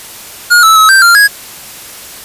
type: tone with pitch steps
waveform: square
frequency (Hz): 1431 / 1310 / 1286 / 1568 / 1390 / 1657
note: F6 / E6 / E6 / G6 / F6 / G#6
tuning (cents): +42 / -11 / -43 / 0 / -9 / -4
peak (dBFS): -3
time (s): 0.5-1.28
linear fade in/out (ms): 20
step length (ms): 130
effects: white hiss -29 dBFS RMS until 2.24 s + resampled to 32000 Hz